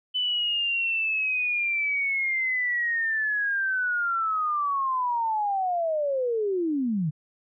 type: linear sweep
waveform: sine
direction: down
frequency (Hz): 3009 to 142.4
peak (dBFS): -23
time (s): 0.14-7.11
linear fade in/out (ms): 20
effects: none